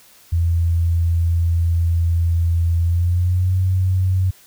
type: tone with pitch glide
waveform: sine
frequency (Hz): 84.3 to 93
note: E2 to F#2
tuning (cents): +39 to +9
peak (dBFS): -14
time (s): 0.32-4.31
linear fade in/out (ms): 10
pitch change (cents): +170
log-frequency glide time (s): 2.8-3.57
effects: white hiss -49 dBFS RMS until 4.46 s